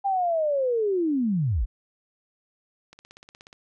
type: linear sweep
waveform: sine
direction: down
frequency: 804 to 36.96 Hz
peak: -21 dBFS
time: 0.04-1.66 s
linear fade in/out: 20 ms
type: click train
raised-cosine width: 0.2 ms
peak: -29 dBFS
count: 11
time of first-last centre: 2.93-3.529 s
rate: 16.7 Hz
effects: none